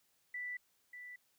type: tone with echo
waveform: sine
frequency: 1975.5 Hz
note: B6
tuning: in tune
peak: -39 dBFS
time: 0.34-0.57 s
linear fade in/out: 5 ms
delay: 590 ms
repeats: 1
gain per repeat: -8 dB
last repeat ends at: 1.16 s
effects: white hiss -75 dBFS RMS until 1.38 s